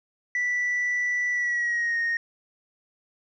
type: tone with pitch glide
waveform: sine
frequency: 1967 to 1857.7 Hz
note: B6 to A#6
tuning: -7 to -6 cents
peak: -21 dBFS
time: 0.35-2.17 s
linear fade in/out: 2 ms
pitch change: -99 cents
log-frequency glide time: 1.31-1.98 s
effects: tanh soft clip ceiling -21 dBFS